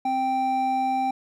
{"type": "tone pair together", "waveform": "triangle", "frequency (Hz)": [261.6, 783.9], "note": ["C4", "G5"], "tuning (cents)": [0, 0], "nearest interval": "octave + perfect fifth", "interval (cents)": 1900, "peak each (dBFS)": [-28, -20], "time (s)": [0.05, 1.11], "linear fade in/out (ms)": 5, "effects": []}